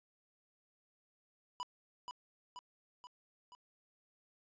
square tone with echo, 987.8 Hz, B5, in tune, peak -39 dBFS, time 1.6-1.63 s, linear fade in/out 0 ms, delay 480 ms, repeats 4, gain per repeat -4 dB, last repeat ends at 3.55 s, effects resampled to 16000 Hz

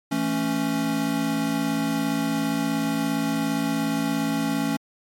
square chord, A major, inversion second, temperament equal, 164.81 / 220 / 277.2 Hz, E3 / A3 / C#4, 0 / 0 / 0 cents, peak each -31 / -28 / -25 dBFS, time 0.11-4.77 s, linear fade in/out 10 ms, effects MP3 64 kbps

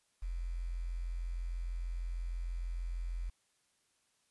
sine tone with quantisation, 43.17 Hz, F1, 19 cents flat, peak -35 dBFS, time 0.22-3.3 s, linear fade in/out 10 ms, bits 10, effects white hiss -75 dBFS RMS until 4.3 s + resampled to 24000 Hz

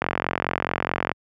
click train, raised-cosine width 0.5 ms, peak -6 dBFS, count 50, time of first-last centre 0.02-1.116 s, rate 44.7 Hz, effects high-pass 80 Hz 12 dB/octave

